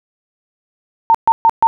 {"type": "tone bursts", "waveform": "sine", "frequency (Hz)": 910, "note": "A#5", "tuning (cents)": -42, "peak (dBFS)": -6, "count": 4, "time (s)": [1.1, 1.67], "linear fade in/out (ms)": 0, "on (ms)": 45, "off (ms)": 130, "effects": []}